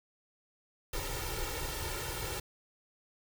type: noise with comb filter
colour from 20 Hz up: pink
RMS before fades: -37 dBFS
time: 0.93-2.4 s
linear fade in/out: 5 ms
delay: 2.2 ms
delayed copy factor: +1
effects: none